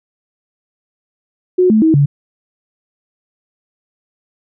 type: tone with pitch steps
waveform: sine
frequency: 365 / 217.5 / 319.6 / 142.6 Hz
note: F#4 / A3 / D#4 / C#3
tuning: -24 / -20 / +47 / +49 cents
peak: -7 dBFS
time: 1.58-2.06 s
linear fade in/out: 10 ms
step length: 120 ms
effects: none